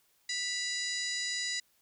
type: harmonic tone with a mistuned harmonic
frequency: 987.8 Hz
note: B5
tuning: in tune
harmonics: 2 / 3 / 4 / 5 / 6 / 7 / 8 / 9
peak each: -37 / -47 / -38 / -38 / -45 / -39 / -49 / -52 dBFS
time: 0.29-1.6 s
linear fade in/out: 5 ms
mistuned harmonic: 3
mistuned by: -74 cents
effects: white hiss -70 dBFS RMS until 1.81 s